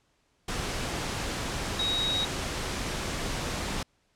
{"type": "tone in noise", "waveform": "sine", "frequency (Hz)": 3800, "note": "A#7", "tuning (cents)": 33, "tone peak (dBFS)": -26, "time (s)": [1.79, 2.25], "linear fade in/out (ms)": 5, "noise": "pink", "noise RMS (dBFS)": -32, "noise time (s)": [0.48, 3.83], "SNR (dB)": 3, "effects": ["pink hiss -70 dBFS RMS until 4.15 s", "low-pass 8000 Hz 12 dB/octave"]}